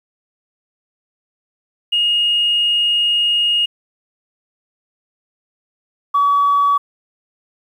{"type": "tone pair in turn", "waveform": "sine", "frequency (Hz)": [2860, 1137.1], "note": ["F7", "C#6"], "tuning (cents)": [41, 44], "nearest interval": "octave + major third", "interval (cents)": 1597, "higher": "first", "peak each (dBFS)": [-12, -10], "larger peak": "second", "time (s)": [[1.92, 3.66], [6.14, 6.78]], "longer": "first", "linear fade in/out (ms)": 10, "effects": ["tanh soft clip ceiling -7 dBFS", "8-bit"]}